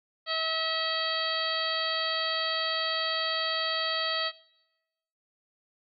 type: harmonic tone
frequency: 645 Hz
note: E5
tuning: 38 cents flat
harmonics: 1 / 2 / 3 / 4 / 5 / 6 / 7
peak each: -35 / -34 / -35 / -41 / -34 / -36 / -33 dBFS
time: 0.26-4.32 s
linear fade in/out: 50 ms
effects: noise-tail reverb RT60 1.0 s tail -22 dB re dry